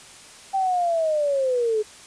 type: linear sweep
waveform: sine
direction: down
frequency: 784 to 418.2 Hz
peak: -19 dBFS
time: 0.53-1.83 s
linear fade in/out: 20 ms
effects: white hiss -45 dBFS RMS until 2.06 s + resampled to 22050 Hz